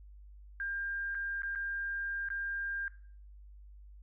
sine tone with dropouts, 1600 Hz, G6, 35 cents sharp, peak -34 dBFS, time 0.6-2.88 s, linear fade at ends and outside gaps 1 ms, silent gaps 1.147-1.151 / 1.42-1.432 / 1.551-1.557 / 2.287-2.302 s, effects noise-tail reverb RT60 0.5 s tail -17 dB re dry + added 50 Hz sine -50 dBFS peak until 4.02 s

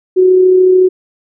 sine tone with amplitude modulation, 370 Hz, F#4, in tune, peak -3 dBFS, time 0.16-0.89 s, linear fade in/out 20 ms, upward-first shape sine, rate 33.7 Hz, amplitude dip 30%, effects none

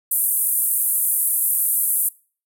white band-pass noise, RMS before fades -20 dBFS, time 0.11-2.09 s, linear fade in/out 5 ms, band 9200 to 14000 Hz, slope 48 dB/octave, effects noise-tail reverb RT60 0.4 s tail -23 dB re dry

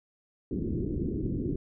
white low-pass noise, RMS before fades -31 dBFS, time 0.51-1.56 s, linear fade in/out 5 ms, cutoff 380 Hz, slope 48 dB/octave, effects none

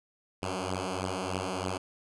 5% pulse beating tone pair, 91.8 / 95 Hz, F#2 / F#2, -13 / +46 cents, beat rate 3.2 Hz, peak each -23 dBFS, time 0.42-1.78 s, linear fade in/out 10 ms, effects resampled to 24000 Hz

